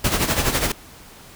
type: noise with tremolo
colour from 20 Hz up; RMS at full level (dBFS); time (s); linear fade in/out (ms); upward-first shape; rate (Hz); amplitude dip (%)
pink; -18; 0.04-0.72; 5; sine; 12; 65
effects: pink hiss -44 dBFS RMS until 1.35 s